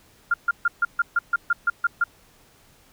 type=tone bursts; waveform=sine; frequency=1400 Hz; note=F6; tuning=4 cents sharp; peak=-16 dBFS; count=11; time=0.31-2.04 s; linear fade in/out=5 ms; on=30 ms; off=140 ms; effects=pink hiss -56 dBFS RMS until 2.92 s